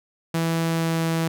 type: tone with pitch glide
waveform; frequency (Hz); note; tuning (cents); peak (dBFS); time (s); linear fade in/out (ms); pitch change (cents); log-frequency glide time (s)
sawtooth; 164.81 to 163.86; E3 to E3; 0 to -10; -17; 0.34-1.28; 5; -10; 0.66-1.03
effects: none